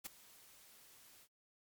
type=noise with ADSR envelope; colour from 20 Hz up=white; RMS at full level=-42 dBFS; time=0.04-1.28 s; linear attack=21 ms; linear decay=12 ms; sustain=-20 dB; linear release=57 ms; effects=MP3 96 kbps